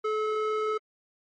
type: tone with band-pass filter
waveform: square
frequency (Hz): 431.1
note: A4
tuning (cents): -35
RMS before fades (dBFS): -28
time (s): 0.04-0.78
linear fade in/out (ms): 10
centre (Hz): 880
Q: 4.4
effects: MP3 32 kbps